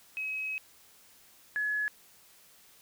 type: tone pair in turn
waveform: sine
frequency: 2552 / 1697.3 Hz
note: D#7 / G#6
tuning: +43 / +37 cents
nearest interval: perfect fifth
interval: 706 cents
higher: first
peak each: -32 / -28 dBFS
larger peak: second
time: 0.17-0.58 / 1.56-1.88 s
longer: first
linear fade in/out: 0 ms
effects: white hiss -59 dBFS RMS until 2.81 s